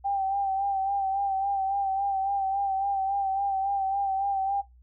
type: tone with vibrato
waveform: sine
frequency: 784 Hz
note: G5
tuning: in tune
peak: -24 dBFS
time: 0.04-4.62 s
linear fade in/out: 20 ms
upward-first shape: sine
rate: 3.6 Hz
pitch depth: 38 cents each way
effects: noise-tail reverb RT60 0.2 s tail -19 dB re dry + added 61 Hz sine -52 dBFS peak until 4.82 s